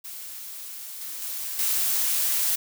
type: noise with level steps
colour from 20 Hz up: blue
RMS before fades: -38 / -35 / -32 / -24 dBFS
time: 0.04-2.56 s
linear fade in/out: 10 ms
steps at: 1.01 / 1.22 / 1.59 s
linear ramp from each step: 2 ms
effects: none